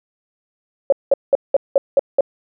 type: tone bursts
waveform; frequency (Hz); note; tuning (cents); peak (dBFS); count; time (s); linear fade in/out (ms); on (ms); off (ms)
sine; 553; C#5; -4; -8; 7; 0.9-2.208; 2; 24; 190
effects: none